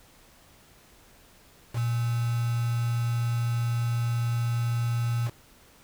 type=tone with quantisation; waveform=sine; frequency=118 Hz; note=A#2; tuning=22 cents sharp; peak=-24 dBFS; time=1.73-5.31 s; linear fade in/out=50 ms; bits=6; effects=pink hiss -56 dBFS RMS until 5.83 s